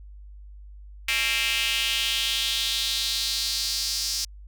square tone with high-pass filter sweep, 123.47 Hz, B2, in tune, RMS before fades -26 dBFS, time 1.08-4.25 s, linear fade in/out 5 ms, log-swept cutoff 2400 to 5200 Hz, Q 3.4, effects added 50 Hz sine -41 dBFS peak until 4.47 s

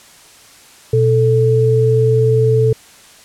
sine tone pair together, 121.35 / 440 Hz, B2 / A4, -30 / 0 cents, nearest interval octave + minor seventh, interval 2230 cents, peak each -12 dBFS, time 0.93-2.73 s, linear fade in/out 5 ms, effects white hiss -43 dBFS RMS until 3.24 s + low-pass 10000 Hz 12 dB/octave

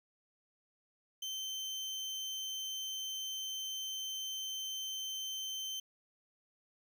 30% pulse tone, 3098 Hz, G7, 21 cents flat, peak -35 dBFS, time 1.22-5.8 s, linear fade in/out 5 ms, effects none

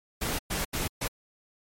pink noise bursts at uneven times, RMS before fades -30 dBFS, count 4, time 0.21-0.39 / 0.5-0.65 / 0.73-0.88 / 1.01-1.08 s, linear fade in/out 10 ms, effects MP3 64 kbps

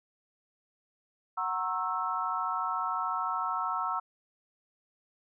sine chord, F# dominant seventh, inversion none, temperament equal with one note detuned, 740 / 932.3 / 1085.9 / 1318.5 Hz, F#5 / A#5 / C#6 / E6, 0 / 0 / -36 / 0 cents, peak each -37 / -35 / -35 / -32 dBFS, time 1.37-4 s, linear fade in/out 10 ms, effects none

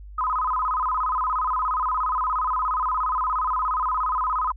sine tone with vibrato, 1129 Hz, C#6, 31 cents sharp, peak -21 dBFS, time 0.18-4.52 s, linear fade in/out 5 ms, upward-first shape square, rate 17 Hz, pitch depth 190 cents each way, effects added 50 Hz sine -38 dBFS peak until 4.56 s

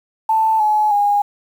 sine tone with pitch steps, 883 / 850 / 818.2 Hz, A5 / G#5 / G#5, +6 / +40 / -26 cents, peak -12 dBFS, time 0.29-1.22 s, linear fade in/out 5 ms, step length 310 ms, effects 7-bit

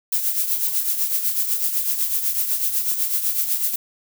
violet noise with tremolo, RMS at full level -19 dBFS, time 0.12-3.76 s, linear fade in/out 5 ms, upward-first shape triangle, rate 8 Hz, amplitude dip 65%, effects none

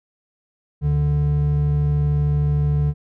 triangle tone pair together, 73.42 / 146.84 Hz, D2 / D3, 0 / 0 cents, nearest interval octave, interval 1200 cents, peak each -20 / -15 dBFS, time 0.81-2.94 s, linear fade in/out 50 ms, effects none

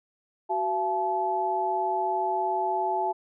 sine tone cluster, 375.9 / 680 / 863 Hz, F#4 / F5 / A5, +27 / -46 / -34 cents, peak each -31 / -30 / -26 dBFS, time 0.49-3.13 s, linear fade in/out 20 ms, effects none

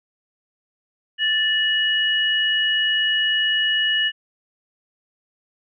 sine tone pair together, 1760 / 2909 Hz, A6 / F#7, 0 / -30 cents, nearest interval major sixth, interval 870 cents, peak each -21 / -19 dBFS, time 1.18-4.12 s, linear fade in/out 50 ms, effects none

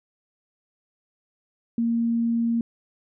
sine tone, 232.1 Hz, A#3, 7 cents flat, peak -20 dBFS, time 1.78-2.61 s, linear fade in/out 2 ms, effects none

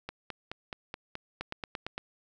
two click trains, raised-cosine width 0.3 ms, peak -19 / -21 dBFS, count 6 / 6, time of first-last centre 1.41-1.979 / 0.09-1.154 s, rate 8.78 / 4.7 Hz, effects none

